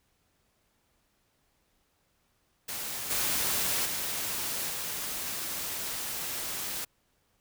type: noise with level steps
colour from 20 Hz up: white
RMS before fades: -36 / -29 / -33 / -35 dBFS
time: 2.68-6.85 s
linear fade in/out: 10 ms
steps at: 3.1 / 3.85 / 4.69 s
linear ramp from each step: 10 ms
effects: pink hiss -72 dBFS RMS until 7.4 s